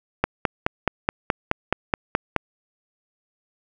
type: click train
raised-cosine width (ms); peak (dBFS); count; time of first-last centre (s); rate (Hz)
0.5; -3; 11; 0.24-2.363; 4.71
effects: none